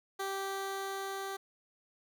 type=tone with level ramp; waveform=15% pulse; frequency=390 Hz; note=G4; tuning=9 cents flat; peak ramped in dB=-28 to -31 dBFS; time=0.19-1.37 s; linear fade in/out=10 ms; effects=none